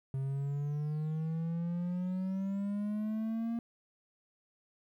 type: exponential sweep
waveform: triangle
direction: up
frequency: 133.3 to 233.9 Hz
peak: -30 dBFS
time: 0.14-3.59 s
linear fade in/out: 2 ms
effects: 12-bit